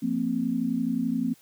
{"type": "chord", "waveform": "sine", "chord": "F suspended fourth", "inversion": "none", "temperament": "equal with one note detuned", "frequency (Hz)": [174.61, 230, 261.6], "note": ["F3", "Bb3", "C4"], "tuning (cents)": [0, -23, 0], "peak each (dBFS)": [-32, -27, -27], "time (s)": [0.02, 1.34], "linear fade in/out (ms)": 10, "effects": ["white hiss -58 dBFS RMS until 1.41 s", "high-pass 100 Hz 12 dB/octave"]}